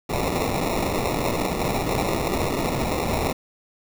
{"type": "noise with sample-and-hold", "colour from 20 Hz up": "violet", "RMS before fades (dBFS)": -24, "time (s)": [0.09, 3.33], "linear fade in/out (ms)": 10, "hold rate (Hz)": 1575, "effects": []}